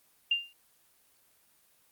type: tone with exponential decay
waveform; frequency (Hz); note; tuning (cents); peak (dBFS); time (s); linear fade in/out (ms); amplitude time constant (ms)
sine; 2794; F7; 0; -21; 0.31-0.53; 5; 47
effects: white hiss -66 dBFS RMS until 1.91 s + Opus 24 kbps